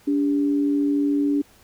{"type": "tone pair together", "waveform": "sine", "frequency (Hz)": [287.4, 400.6], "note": ["D4", "G4"], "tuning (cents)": [-37, 38], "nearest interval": "tritone", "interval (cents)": 575, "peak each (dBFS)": [-18, -30], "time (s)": [0.07, 1.42], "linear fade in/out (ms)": 10, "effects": ["pink hiss -54 dBFS RMS until 1.63 s"]}